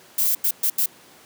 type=noise bursts at uneven times; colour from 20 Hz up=violet; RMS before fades=-20 dBFS; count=4; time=0.18-0.35 / 0.44-0.51 / 0.63-0.7 / 0.78-0.86 s; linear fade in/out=5 ms; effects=pink hiss -49 dBFS RMS until 1.25 s + high-pass 200 Hz 12 dB/octave